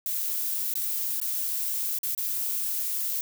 violet noise with dropouts, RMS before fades -29 dBFS, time 0.06-3.21 s, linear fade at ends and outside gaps 1 ms, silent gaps 0.739-0.754 / 1.201-1.215 / 1.987-2.032 / 2.149-2.177 s, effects none

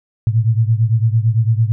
sine beating tone pair, 110 / 118.9 Hz, A2 / A#2, 0 / +35 cents, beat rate 8.9 Hz, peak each -13 / -16 dBFS, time 0.27-1.72 s, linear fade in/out 0 ms, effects none

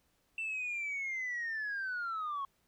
sine linear sweep, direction down, 2683 to 1083 Hz, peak -33 dBFS, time 0.38-2.45 s, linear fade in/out 2 ms, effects tanh soft clip ceiling -32 dBFS + pink hiss -74 dBFS RMS until 2.67 s

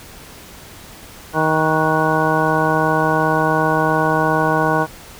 harmonic tone with a mistuned harmonic, 157.3 Hz, D#3, 19 cents sharp, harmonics 1 / 2 / 3 / 4 / 5 / 6 / 7 / 9, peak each -22 / -22 / -22 / -22 / -22 / -22 / -22 / -22 dBFS, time 1.33-4.87 s, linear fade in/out 50 ms, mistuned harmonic 9, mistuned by +67 cents, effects pink hiss -39 dBFS RMS until 5.19 s

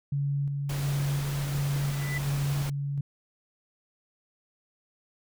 sine tone with tremolo, 141.2 Hz, C#3, 32 cents sharp, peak -25 dBFS, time 0.12-3.01 s, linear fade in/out 5 ms, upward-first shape square, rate 1.4 Hz, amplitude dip 30%
pink noise, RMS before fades -38 dBFS, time 0.69-2.7 s, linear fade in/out 5 ms
sine tone with exponential growth, 1989 Hz, B6, 12 cents sharp, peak -29 dBFS, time 1.77-2.18 s, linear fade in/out 5 ms, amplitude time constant 87 ms
effects none

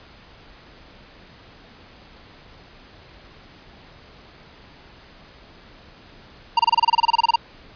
square tone bursts, 932.3 Hz, A#5, in tune, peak -13 dBFS, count 16, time 6.57-7.359 s, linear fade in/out 5 ms, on 24 ms, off 27 ms, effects pink hiss -47 dBFS RMS until 7.75 s + resampled to 11025 Hz

